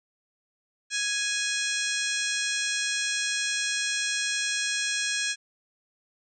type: harmonic tone with a mistuned harmonic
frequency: 830.6 Hz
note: G#5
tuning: in tune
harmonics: 2 / 3 / 4 / 5 / 6 / 7 / 8 / 9 / 10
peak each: -31 / -33 / -34 / -35 / -36 / -36 / -37 / -38 / -38 dBFS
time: 0.9-5.36 s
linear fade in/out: 50 ms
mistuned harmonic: 6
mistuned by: +98 cents
effects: none